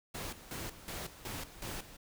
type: noise with tremolo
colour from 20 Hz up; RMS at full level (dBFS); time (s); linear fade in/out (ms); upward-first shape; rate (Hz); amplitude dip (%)
pink; -41; 0.14-1.97; 10; square; 2.7; 75
effects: none